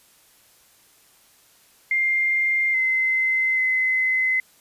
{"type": "tone with pitch steps", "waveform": "sine", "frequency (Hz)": [2107, 2060, 2044], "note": ["C7", "C7", "C7"], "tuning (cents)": [12, -28, -41], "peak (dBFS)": -18, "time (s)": [1.91, 4.4], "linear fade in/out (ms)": 2, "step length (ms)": 830, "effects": ["white hiss -56 dBFS RMS until 4.6 s", "resampled to 32000 Hz"]}